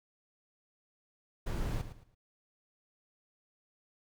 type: noise with echo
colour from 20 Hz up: brown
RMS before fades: -34 dBFS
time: 1.46-1.82 s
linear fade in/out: 10 ms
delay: 110 ms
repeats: 3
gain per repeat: -11 dB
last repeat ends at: 2.15 s
effects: none